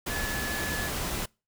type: tone in noise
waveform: sine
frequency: 1715 Hz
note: A6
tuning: 45 cents flat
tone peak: -33 dBFS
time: 0.1-0.89 s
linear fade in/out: 10 ms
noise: pink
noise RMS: -32 dBFS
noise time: 0.06-1.26 s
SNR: -4 dB
effects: noise-tail reverb RT60 0.3 s tail -26 dB re dry